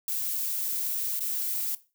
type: noise with dropouts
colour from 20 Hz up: violet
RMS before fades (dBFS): -30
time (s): 0.08-1.75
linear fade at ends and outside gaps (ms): 2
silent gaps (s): 1.194-1.206
effects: noise-tail reverb RT60 0.3 s tail -17 dB re dry